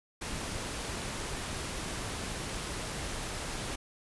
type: noise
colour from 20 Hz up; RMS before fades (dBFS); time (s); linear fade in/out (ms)
pink; -37; 0.21-3.76; 10
effects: resampled to 24000 Hz